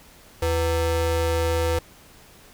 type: ring-modulated tone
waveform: square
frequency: 208 Hz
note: G#3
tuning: 3 cents sharp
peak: -18 dBFS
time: 0.42-1.79 s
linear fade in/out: 5 ms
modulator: 289 Hz
effects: pink hiss -50 dBFS RMS until 2.53 s